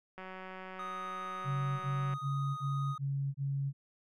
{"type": "click train", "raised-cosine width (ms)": 0.5, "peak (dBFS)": -31, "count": 367, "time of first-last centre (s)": [0.18, 2.137], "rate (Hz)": 187}
{"type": "tone", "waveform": "triangle", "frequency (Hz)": 1244.5, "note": "D#6", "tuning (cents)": 0, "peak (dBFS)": -37, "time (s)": [0.79, 2.98], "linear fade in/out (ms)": 5}
{"type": "tone bursts", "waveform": "sine", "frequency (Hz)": 138.59, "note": "C#3", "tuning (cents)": 0, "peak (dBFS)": -31, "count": 6, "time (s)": [1.44, 3.73], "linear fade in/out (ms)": 50, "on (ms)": 360, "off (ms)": 26}
{"effects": []}